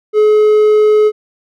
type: tone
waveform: triangle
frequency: 425.7 Hz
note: G#4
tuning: 43 cents sharp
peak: -4 dBFS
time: 0.13-1.12 s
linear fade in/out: 50 ms
effects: none